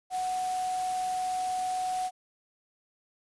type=tone in noise; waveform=sine; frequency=740 Hz; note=F#5; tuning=in tune; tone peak=-28 dBFS; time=0.1-2.11 s; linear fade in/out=50 ms; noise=white; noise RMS=-42 dBFS; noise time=0.1-2.11 s; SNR=+11 dB; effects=resampled to 24000 Hz

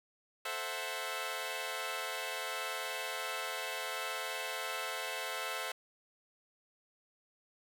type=chord; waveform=10% pulse; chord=F# half-diminished seventh; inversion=first; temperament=equal; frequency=440 / 523.3 / 659.3 / 740 Hz; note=A4 / C5 / E5 / F#5; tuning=0 / 0 / 0 / 0 cents; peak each=-36 / -33 / -33 / -35 dBFS; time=0.45-5.72 s; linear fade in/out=5 ms; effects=none

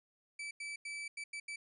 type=tone bursts at uneven times; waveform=40% pulse; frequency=2311 Hz; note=D7; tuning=28 cents flat; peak=-40 dBFS; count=6; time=0.39-0.51 / 0.6-0.76 / 0.85-1.08 / 1.17-1.24 / 1.33-1.4 / 1.48-1.56 s; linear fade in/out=5 ms; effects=resampled to 24000 Hz

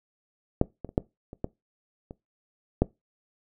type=clicks; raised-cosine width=2 ms; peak=-6 / -21 / -28 / -8 / -27 / -15 / -26 / -6 dBFS; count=8; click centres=0.614 / 0.847 / 0.891 / 0.979 / 1.331 / 1.444 / 2.109 / 2.82 s; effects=noise-tail reverb RT60 0.2 s tail -21 dB re dry

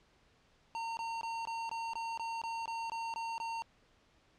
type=tone bursts; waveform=square; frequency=914 Hz; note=A#5; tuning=34 cents flat; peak=-37 dBFS; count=12; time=0.75-3.621 s; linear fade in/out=0 ms; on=220 ms; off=21 ms; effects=pink hiss -68 dBFS RMS until 4.38 s + low-pass 5000 Hz 12 dB/octave

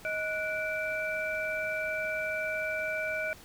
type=tone cluster; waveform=sine; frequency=628 / 1471 / 2329 Hz; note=D#5 / F#6 / D7; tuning=+16 / -11 / -15 cents; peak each=-34 / -34 / -35 dBFS; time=0.05-3.33 s; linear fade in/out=0 ms; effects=pink hiss -52 dBFS RMS until 3.44 s

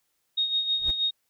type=tone with tremolo; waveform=sine; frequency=3729 Hz; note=A#7; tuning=in tune; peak=-21 dBFS; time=0.37-1.11 s; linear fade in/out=10 ms; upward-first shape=sine; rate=6.3 Hz; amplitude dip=60%
type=noise with exponential growth; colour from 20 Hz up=brown; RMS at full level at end=-29 dBFS; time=0.76-0.91 s; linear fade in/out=5 ms; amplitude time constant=32 ms
effects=white hiss -74 dBFS RMS until 1.29 s

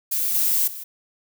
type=noise with level steps; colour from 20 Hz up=violet; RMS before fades=-23 / -20 / -35 dBFS; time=0.11-0.84 s; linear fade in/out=10 ms; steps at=0.34 / 0.67 s; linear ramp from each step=10 ms; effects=none

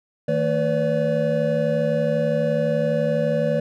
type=tone cluster; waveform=triangle; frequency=158.6 / 226.2 / 501 / 573 Hz; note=D#3 / A3 / B4 / D5; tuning=+33 / +48 / +25 / -43 cents; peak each=-23 / -25 / -22 / -20 dBFS; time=0.28-3.6 s; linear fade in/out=5 ms; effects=none

